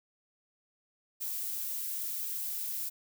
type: noise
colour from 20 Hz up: violet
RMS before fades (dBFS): -36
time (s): 1.2-2.9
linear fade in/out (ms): 20
effects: none